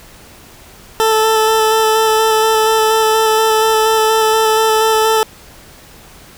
20% pulse tone with vibrato, 439.8 Hz, A4, 1 cent flat, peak -5 dBFS, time 1-5.23 s, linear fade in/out 0 ms, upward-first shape square, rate 4.2 Hz, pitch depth 11 cents each way, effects pink hiss -40 dBFS RMS until 6.37 s

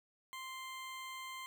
20% pulse tone, 1046.5 Hz, C6, in tune, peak -39 dBFS, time 0.33-1.46 s, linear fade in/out 0 ms, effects none

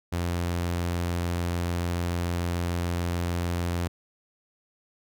sawtooth tone, 86.8 Hz, F2, 10 cents flat, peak -22 dBFS, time 0.12-3.88 s, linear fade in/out 10 ms, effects none

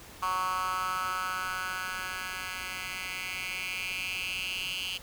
10% pulse tone with high-pass filter sweep, 185 Hz, F#3, in tune, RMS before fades -34 dBFS, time 0.22-4.98 s, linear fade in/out 10 ms, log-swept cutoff 1100 to 3000 Hz, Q 5.2, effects pink hiss -49 dBFS RMS until 5.02 s

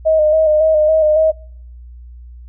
sine tone with vibrato, 622.3 Hz, D#5, in tune, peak -9 dBFS, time 0.05-1.32 s, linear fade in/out 20 ms, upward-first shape square, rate 3.6 Hz, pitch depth 31 cents each way, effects noise-tail reverb RT60 0.6 s tail -26 dB re dry + added 60 Hz sine -33 dBFS peak until 2.48 s

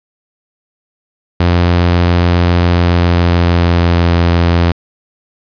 sawtooth tone with pitch glide, 87.31 to 85.71 Hz, F2 to F2, 0 to -32 cents, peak -4 dBFS, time 1.4-4.72 s, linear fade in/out 5 ms, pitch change -32 cents, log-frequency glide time 2.65-4.14 s, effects resampled to 11025 Hz + 7-bit

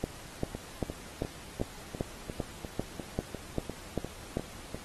two click trains, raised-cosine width 2 ms, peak -23 / -16 dBFS, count 13 / 12, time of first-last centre 0.55-4.746 / 0.04-4.371 s, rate 2.86 / 2.54 Hz, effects pink hiss -48 dBFS RMS until 4.84 s + AAC 32 kbps

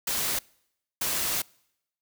white noise bursts at uneven times, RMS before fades -28 dBFS, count 2, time 0.07-0.39 / 1.01-1.42 s, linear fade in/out 5 ms, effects noise-tail reverb RT60 0.8 s tail -26 dB re dry

